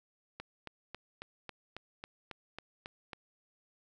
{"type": "click train", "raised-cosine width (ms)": 0.3, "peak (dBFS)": -26, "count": 11, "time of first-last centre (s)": [0.4, 3.132], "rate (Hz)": 3.66, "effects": []}